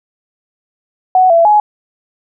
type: tone with pitch steps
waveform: sine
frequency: 743 / 671 / 840 Hz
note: F#5 / E5 / G#5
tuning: +7 / +31 / +19 cents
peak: -5 dBFS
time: 1.15-1.6 s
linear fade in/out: 2 ms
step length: 150 ms
effects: none